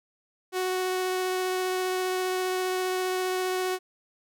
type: tone with vibrato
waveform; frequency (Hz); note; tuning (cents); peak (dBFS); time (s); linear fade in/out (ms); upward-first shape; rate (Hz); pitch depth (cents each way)
sawtooth; 370; F#4; 0; -22; 0.52-3.79; 50; triangle; 15; 9
effects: none